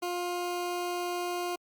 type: tone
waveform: 20% pulse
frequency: 353.5 Hz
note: F4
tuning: 21 cents sharp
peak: -26 dBFS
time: 0.02-1.56 s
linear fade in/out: 10 ms
effects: Opus 48 kbps